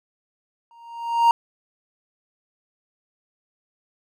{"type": "tone with exponential growth", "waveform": "triangle", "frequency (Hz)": 932.3, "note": "A#5", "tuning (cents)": 0, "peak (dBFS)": -8, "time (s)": [0.71, 1.31], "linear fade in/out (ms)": 1, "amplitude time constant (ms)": 130, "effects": []}